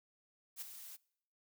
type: noise with ADSR envelope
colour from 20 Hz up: blue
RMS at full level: -42 dBFS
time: 0.56-0.97 s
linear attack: 55 ms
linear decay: 12 ms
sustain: -9 dB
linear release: 18 ms
effects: noise-tail reverb RT60 0.7 s tail -24 dB re dry